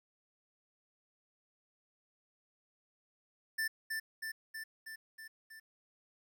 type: tone with echo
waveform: square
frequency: 1773 Hz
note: A6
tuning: 13 cents sharp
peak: -33 dBFS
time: 3.58-3.68 s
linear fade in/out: 10 ms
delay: 320 ms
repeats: 6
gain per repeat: -3 dB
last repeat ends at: 5.6 s
effects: 12-bit